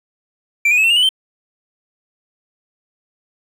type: tone with pitch steps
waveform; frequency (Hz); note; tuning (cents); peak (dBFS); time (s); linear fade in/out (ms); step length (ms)
triangle; 2349 / 2462 / 2579 / 2703 / 2832 / 2968 / 3110; D7 / D#7 / E7 / E7 / F7 / F#7 / G7; 0 / -19 / -39 / +43 / +23 / +5 / -14; -9; 0.65-1.091; 5; 63
effects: 8-bit